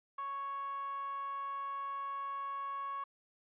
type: tone with band-pass filter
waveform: 5% pulse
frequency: 554.4 Hz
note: C#5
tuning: in tune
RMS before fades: -40 dBFS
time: 0.18-3.04 s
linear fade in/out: 5 ms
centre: 1100 Hz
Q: 9.6
effects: resampled to 8000 Hz